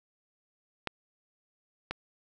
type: clicks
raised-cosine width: 0.3 ms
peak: -15 / -17 dBFS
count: 2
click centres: 0.873 / 1.91 s
effects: none